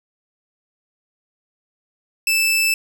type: tone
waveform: sawtooth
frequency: 2637 Hz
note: E7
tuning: in tune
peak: -12 dBFS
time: 2.27-2.74 s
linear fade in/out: 2 ms
effects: none